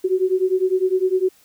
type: beating tone pair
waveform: sine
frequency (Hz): 368.4 / 378.3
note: F#4 / F#4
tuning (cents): -7 / +38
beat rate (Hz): 9.9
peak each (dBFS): -19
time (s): 0.04-1.29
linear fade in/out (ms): 10
effects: white hiss -55 dBFS RMS until 1.44 s